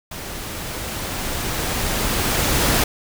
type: noise with level ramp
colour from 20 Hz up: pink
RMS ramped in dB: -32 to -17 dBFS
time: 0.11-2.84 s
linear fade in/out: 5 ms
effects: none